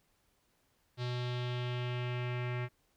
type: tone with low-pass filter sweep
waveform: square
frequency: 123.3 Hz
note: B2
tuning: 2 cents flat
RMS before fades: -36 dBFS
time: 0.97-2.69 s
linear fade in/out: 50 ms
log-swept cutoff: 4100 to 2200 Hz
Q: 2.9
effects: pink hiss -74 dBFS RMS until 2.96 s